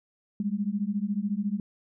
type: beating tone pair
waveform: sine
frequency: 197.3 / 211.3 Hz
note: G3 / G#3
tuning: +11 / +30 cents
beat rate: 14 Hz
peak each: -29 dBFS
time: 0.4-1.6 s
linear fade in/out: 2 ms
effects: none